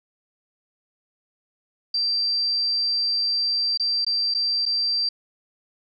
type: tone with dropouts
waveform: sine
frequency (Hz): 4699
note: D8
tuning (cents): 0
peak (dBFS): -20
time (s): 1.94-5.09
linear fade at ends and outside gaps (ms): 5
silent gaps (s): 3.775-3.797 / 4.048-4.065 / 4.34-4.347 / 4.655-4.661
effects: none